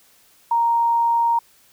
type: tone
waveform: sine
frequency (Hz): 932.3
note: A#5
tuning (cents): 0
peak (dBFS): -15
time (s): 0.51-1.39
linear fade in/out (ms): 5
effects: white hiss -55 dBFS RMS until 1.72 s